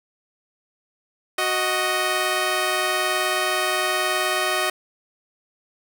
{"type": "tone pair together", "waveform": "10% pulse", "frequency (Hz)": [370, 623], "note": ["F#4", "D#5"], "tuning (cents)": [0, 2], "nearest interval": "major sixth", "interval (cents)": 902, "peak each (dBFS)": [-16, -14], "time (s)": [1.38, 4.7], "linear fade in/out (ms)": 5, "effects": []}